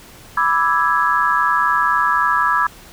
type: chord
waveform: sine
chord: E dominant seventh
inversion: second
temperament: equal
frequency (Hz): 987.8 / 1174.7 / 1318.5 / 1661.2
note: B5 / D6 / E6 / G#6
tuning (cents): 0 / 0 / 0 / 0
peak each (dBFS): -19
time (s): 0.37-2.67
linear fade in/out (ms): 5
effects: pink hiss -42 dBFS RMS until 2.92 s